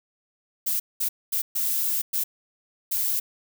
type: noise bursts at uneven times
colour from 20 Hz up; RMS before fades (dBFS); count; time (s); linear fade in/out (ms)
violet; -25; 6; 0.66-0.8 / 1-1.09 / 1.32-1.42 / 1.55-2.02 / 2.13-2.24 / 2.91-3.2; 10
effects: none